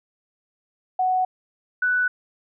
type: tone pair in turn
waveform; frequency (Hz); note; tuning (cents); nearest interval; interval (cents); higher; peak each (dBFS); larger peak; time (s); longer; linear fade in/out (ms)
sine; 742 / 1487; F#5 / F#6; +5 / +8; octave; 1203; second; -18; neither; 0.99-1.25 / 1.82-2.08; neither; 5
effects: none